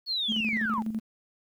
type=linear sweep; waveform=sine; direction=down; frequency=4435 to 750 Hz; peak=-26 dBFS; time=0.06-0.83 s; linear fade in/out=50 ms
type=tone with tremolo; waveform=sine; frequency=220 Hz; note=A3; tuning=in tune; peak=-26 dBFS; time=0.28-1 s; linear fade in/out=20 ms; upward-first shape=square; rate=12 Hz; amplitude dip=60%
effects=tanh soft clip ceiling -18 dBFS + 10-bit